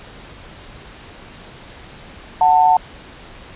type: tone pair together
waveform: sine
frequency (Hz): 740 / 892.2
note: F#5 / A5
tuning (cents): 0 / +24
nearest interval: minor third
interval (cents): 324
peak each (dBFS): -12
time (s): 2.41-2.77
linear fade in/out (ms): 2
effects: pink hiss -39 dBFS RMS until 3.55 s + resampled to 8000 Hz